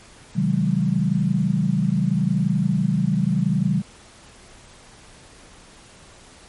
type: chord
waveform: sine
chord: Ab dominant seventh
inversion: first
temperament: just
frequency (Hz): 129.78 / 155.74 / 186.89 / 207.7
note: C3 / Eb3 / Gb3 / Ab3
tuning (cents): -14 / +2 / +18 / 0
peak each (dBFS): -25 / -22 / -21 / -25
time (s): 0.35-3.82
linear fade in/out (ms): 20
effects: pink hiss -47 dBFS RMS until 6.48 s + MP3 48 kbps